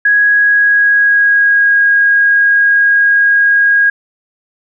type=tone with pitch glide; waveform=sine; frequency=1661.2 to 1637.4 Hz; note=G#6 to G#6; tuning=0 to -25 cents; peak=-6 dBFS; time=0.05-3.9 s; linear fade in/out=5 ms; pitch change=-25 cents; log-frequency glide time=0.26-1.83 s; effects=none